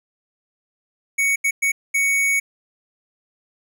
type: tone bursts at uneven times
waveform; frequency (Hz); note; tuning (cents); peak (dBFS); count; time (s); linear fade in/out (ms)
square; 2230; C#7; +10; -17; 4; 1.18-1.36 / 1.44-1.51 / 1.62-1.72 / 1.94-2.4; 10
effects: none